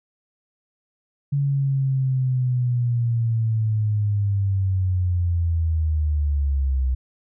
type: linear sweep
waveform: sine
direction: down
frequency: 142 to 63.5 Hz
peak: -18 dBFS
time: 1.32-6.95 s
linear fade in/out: 10 ms
effects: none